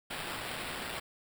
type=noise with sample-and-hold; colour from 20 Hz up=white; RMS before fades=-39 dBFS; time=0.1-1 s; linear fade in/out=10 ms; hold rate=6300 Hz; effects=none

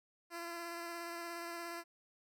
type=tone with vibrato; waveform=10% pulse; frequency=340.5 Hz; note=F4; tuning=44 cents flat; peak=-34 dBFS; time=0.3-1.84 s; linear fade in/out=50 ms; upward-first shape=square; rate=17 Hz; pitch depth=12 cents each way; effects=none

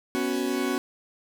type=chord; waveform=40% pulse; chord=B suspended second; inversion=none; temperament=equal; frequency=246.9 / 277.2 / 370 Hz; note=B3 / C#4 / F#4; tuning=0 / 0 / 0 cents; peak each=-29 / -28 / -28 dBFS; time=0.15-0.78 s; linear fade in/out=0 ms; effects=none

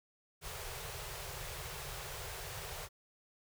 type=band-stop noise; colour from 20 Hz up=pink; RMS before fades=-44 dBFS; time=0.41-2.89 s; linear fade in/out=50 ms; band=160 to 370 Hz; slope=96 dB/octave; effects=none

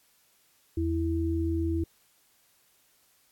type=tone pair together; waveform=sine; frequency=82.27 / 329.6 Hz; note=E2 / E4; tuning=-3 / 0 cents; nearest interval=2 octaves; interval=2403 cents; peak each=-28 dBFS; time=0.77-1.84 s; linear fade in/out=5 ms; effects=white hiss -65 dBFS RMS until 3.31 s + AAC 64 kbps

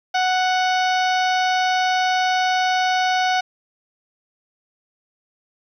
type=harmonic tone; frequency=740 Hz; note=F#5; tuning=in tune; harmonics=1 / 2 / 3 / 4 / 5 / 6 / 7 / 8; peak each=-18 / -24 / -28 / -30 / -32 / -34 / -35 / -36 dBFS; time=0.14-3.41 s; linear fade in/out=10 ms; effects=9-bit

